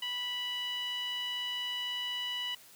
5% pulse tone with low-pass filter, 984 Hz, B5, 7 cents flat, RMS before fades -36 dBFS, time 0.02-2.55 s, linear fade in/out 5 ms, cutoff 2800 Hz, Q 6.4, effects white hiss -56 dBFS RMS until 2.75 s + high-pass 100 Hz 12 dB/octave

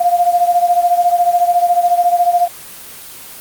sine beating tone pair, 699 / 713 Hz, F5 / F5, +1 / +36 cents, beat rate 14 Hz, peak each -11 / -15 dBFS, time 0-2.48 s, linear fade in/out 10 ms, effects white hiss -33 dBFS RMS until 3.4 s + Opus 24 kbps

